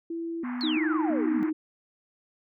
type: tone with vibrato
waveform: sine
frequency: 286.7 Hz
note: D4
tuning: 42 cents flat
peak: -30 dBFS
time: 0.1-1.49 s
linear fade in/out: 5 ms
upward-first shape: square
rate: 1.5 Hz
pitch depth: 260 cents each way
type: band-pass noise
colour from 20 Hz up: pink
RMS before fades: -42 dBFS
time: 0.43-1.51 s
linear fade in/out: 20 ms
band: 780 to 2100 Hz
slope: 48 dB/octave
type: exponential sweep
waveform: sine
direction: down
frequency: 4452 to 189.8 Hz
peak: -30 dBFS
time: 0.61-1.43 s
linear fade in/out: 0 ms
type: tone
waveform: sine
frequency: 311.1 Hz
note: D#4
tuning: in tune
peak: -25 dBFS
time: 0.63-1.53 s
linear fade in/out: 10 ms
effects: none